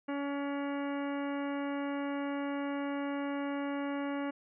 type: harmonic tone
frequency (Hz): 282.4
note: C#4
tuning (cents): +32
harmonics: 1 / 2 / 3 / 4 / 5 / 6 / 7 / 8 / 10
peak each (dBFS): -34 / -40 / -44 / -46 / -48 / -50 / -51 / -52 / -54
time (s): 0.08-4.31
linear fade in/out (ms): 10
effects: none